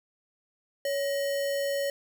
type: tone with sample-and-hold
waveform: sine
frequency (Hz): 560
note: C#5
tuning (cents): +18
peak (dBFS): -26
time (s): 0.85-1.9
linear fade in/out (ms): 2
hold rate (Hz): 2450
effects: none